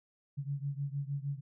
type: beating tone pair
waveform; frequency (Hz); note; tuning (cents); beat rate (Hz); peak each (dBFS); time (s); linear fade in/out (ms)
sine; 138.59 / 145.09; C#3 / D3; 0 / -21; 6.5; -36 / -38; 0.37-1.41; 20
effects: none